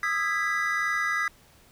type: chord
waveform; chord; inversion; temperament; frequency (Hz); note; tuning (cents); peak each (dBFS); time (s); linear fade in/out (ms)
triangle; E major seventh; third; just; 1236.1 / 1318.5 / 1648.1 / 1977.8; D#6 / E6 / G#6 / B6; -12 / 0 / -14 / +2; -29 / -32 / -28 / -26; 0.03-1.28; 2
effects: pink hiss -57 dBFS RMS until 1.71 s